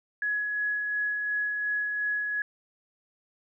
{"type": "tone with tremolo", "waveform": "sine", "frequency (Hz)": 1682, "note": "G#6", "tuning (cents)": 22, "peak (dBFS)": -25, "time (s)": [0.22, 2.42], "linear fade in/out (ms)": 2, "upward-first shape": "sine", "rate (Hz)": 2.8, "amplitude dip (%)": 30, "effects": []}